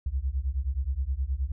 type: beating tone pair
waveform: sine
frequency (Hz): 62.1 / 71.6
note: B1 / D2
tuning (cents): +10 / -43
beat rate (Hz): 9.5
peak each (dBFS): -29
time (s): 0.06-1.52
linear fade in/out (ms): 5
effects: none